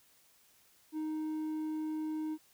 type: tone with hard clipping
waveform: sine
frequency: 311.1 Hz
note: D#4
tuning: in tune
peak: -35 dBFS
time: 0.92-2.38 s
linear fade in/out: 50 ms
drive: 3 dB
effects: white hiss -66 dBFS RMS until 2.53 s